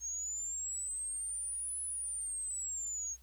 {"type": "exponential two-way sweep", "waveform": "sine", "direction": "up then down", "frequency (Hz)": [6480, 10160, 6480], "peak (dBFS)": -36, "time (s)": [0, 3.17], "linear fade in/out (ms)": 50, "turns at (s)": 1.81, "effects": ["added 60 Hz sine -58 dBFS peak until 3.22 s", "white hiss -67 dBFS RMS until 3.22 s"]}